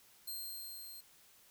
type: tone with level ramp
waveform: 5% pulse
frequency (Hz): 4186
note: C8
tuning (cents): 0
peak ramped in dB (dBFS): -33 to -42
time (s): 0.27-1.01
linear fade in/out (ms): 10
effects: white hiss -64 dBFS RMS until 1.5 s